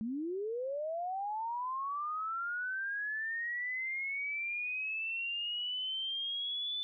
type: linear sweep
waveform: sine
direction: up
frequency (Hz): 211 to 3520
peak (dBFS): -34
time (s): 0.01-6.83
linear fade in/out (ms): 0
effects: none